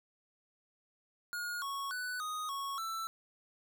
square tone with pitch steps, 1435 / 1106 / 1491 / 1245 / 1105 / 1330 Hz, F6 / C#6 / F#6 / D#6 / C#6 / E6, +47 / -4 / +13 / +1 / -6 / +15 cents, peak -37 dBFS, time 1.33-3.07 s, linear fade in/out 0 ms, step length 290 ms, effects none

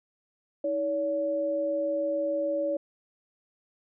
sine tone pair together, 318.8 / 568 Hz, D#4 / C#5, +42 / +42 cents, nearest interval minor seventh, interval 1000 cents, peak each -33 / -26 dBFS, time 0.64-2.77 s, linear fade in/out 5 ms, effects none

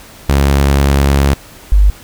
sawtooth / sine tone pair in turn, 69.6 / 49.97 Hz, C#2 / G1, +8 / +34 cents, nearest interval tritone, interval 574 cents, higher first, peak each -4 dBFS, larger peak neither, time 0.29-1.34 / 1.72-1.9 s, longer first, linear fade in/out 0 ms, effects pink hiss -37 dBFS RMS until 2.03 s

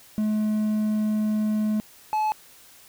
triangle tone pair in turn, 213.8 / 859.9 Hz, A3 / A5, -49 / -40 cents, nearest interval 2 octaves, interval 2409 cents, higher second, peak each -19 dBFS, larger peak neither, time 0.18-1.8 / 2.13-2.32 s, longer first, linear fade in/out 0 ms, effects white hiss -51 dBFS RMS until 2.88 s

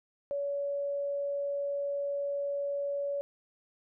sine tone, 566 Hz, C#5, 36 cents sharp, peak -30 dBFS, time 0.31-3.21 s, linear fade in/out 0 ms, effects none

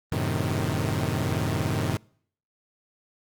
sawtooth chord, F# diminished seventh, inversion none, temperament equal, 92.5 / 110 / 130.81 / 155.56 Hz, F#2 / A2 / C3 / Eb3, 0 / 0 / 0 / 0 cents, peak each -26 dBFS, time 0.12-1.97 s, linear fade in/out 0 ms, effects noise-tail reverb RT60 0.6 s tail -26 dB re dry + Opus 32 kbps

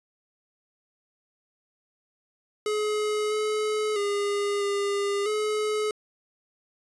square tone with pitch steps, 423.5 / 427.5 / 406.7 / 402.9 / 426.1 Hz, G#4 / A4 / G#4 / G4 / G#4, +34 / -50 / -36 / +48 / +44 cents, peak -25 dBFS, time 2.66-5.91 s, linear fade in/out 2 ms, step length 650 ms, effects resampled to 24000 Hz

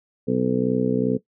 harmonic tone, 62.5 Hz, B1, 21 cents sharp, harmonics 2 / 3 / 4 / 5 / 6 / 7 / 8, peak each -30 / -25 / -23 / -31 / -34 / -23 / -29 dBFS, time 0.27-1.18 s, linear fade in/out 20 ms, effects noise-tail reverb RT60 0.1 s tail -17 dB re dry

